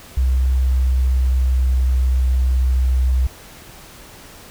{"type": "tone with pitch glide", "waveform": "sine", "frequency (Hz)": [64.4, 63.81], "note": ["C2", "C2"], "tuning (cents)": [-27, -43], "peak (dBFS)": -13, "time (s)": [0.17, 3.27], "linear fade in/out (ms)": 5, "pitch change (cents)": -16, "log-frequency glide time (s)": [0.88, 1.91], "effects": ["pink hiss -41 dBFS RMS until 4.5 s"]}